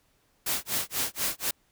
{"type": "noise with tremolo", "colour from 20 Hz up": "white", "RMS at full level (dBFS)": -27, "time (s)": [0.46, 1.51], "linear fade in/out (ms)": 5, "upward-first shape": "sine", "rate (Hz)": 4.1, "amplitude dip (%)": 100, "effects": ["pink hiss -68 dBFS RMS until 1.71 s"]}